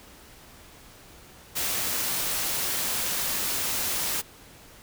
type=noise; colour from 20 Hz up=white; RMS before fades=-28 dBFS; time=1.55-4.22 s; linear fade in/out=20 ms; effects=pink hiss -50 dBFS RMS until 4.82 s